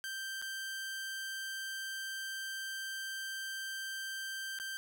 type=tone with dropouts; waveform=sawtooth; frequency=1568 Hz; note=G6; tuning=in tune; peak=-35 dBFS; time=0.04-4.77 s; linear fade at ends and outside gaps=0 ms; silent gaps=0.416-0.423 / 4.588-4.599 s; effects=none